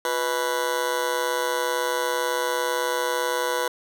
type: tone with amplitude modulation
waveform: 20% pulse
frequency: 493.9 Hz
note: B4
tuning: in tune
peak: -14 dBFS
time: 0.05-3.68 s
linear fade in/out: 2 ms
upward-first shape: sine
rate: 138 Hz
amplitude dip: 85%
effects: none